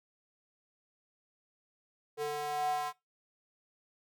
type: tone with high-pass filter sweep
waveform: square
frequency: 148.1 Hz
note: D3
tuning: 15 cents sharp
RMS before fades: -34 dBFS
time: 2.17-2.93 s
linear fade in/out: 50 ms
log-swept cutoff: 490 to 900 Hz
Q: 7
effects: noise-tail reverb RT60 0.2 s tail -21 dB re dry